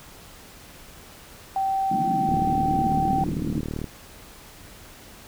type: tone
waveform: sine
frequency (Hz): 775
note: G5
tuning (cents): -20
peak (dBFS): -21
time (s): 1.56-3.24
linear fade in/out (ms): 2
type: band-pass noise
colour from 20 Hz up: pink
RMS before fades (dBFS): -28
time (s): 1.91-3.6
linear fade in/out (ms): 5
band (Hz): 140 to 340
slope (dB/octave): 96
type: click train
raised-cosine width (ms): 3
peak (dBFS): -17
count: 60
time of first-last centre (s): 2.29-3.843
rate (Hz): 38
effects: pink hiss -46 dBFS RMS until 5.27 s